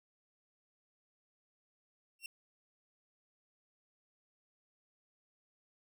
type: tone with exponential growth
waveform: sawtooth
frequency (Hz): 2730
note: F7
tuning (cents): -40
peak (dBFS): -35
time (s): 2.19-2.26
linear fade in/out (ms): 2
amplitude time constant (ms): 15
effects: none